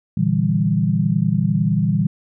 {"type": "chord", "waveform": "sine", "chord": "E half-diminished seventh", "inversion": "second", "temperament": "equal", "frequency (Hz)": [116.54, 146.83, 164.81, 196], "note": ["Bb2", "D3", "E3", "G3"], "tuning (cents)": [0, 0, 0, 0], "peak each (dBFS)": [-22, -22, -19, -20], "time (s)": [0.17, 2.07], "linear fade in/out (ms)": 5, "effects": []}